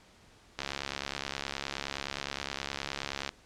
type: click train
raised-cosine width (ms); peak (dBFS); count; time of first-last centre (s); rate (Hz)
0.2; -16; 189; 0.59-3.291; 69.6
effects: pink hiss -59 dBFS RMS until 3.45 s + low-pass 7000 Hz 12 dB/octave